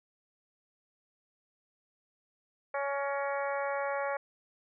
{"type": "harmonic tone with a mistuned harmonic", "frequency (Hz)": 280, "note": "C#4", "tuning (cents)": 18, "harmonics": [2, 3, 4, 5, 6, 7, 8], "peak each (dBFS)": [-33, -37, -39, -41, -43, -44, -45], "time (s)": [2.74, 4.17], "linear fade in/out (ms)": 5, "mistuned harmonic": 7, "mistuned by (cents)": -42, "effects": []}